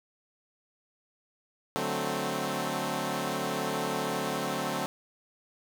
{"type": "chord", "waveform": "10% pulse", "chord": "D dominant seventh", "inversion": "none", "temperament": "equal", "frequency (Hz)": [146.83, 185, 220, 261.6], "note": ["D3", "F#3", "A3", "C4"], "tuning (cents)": [0, 0, 0, 0], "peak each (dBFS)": [-28, -27, -27, -26], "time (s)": [1.76, 4.86], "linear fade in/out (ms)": 0, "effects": []}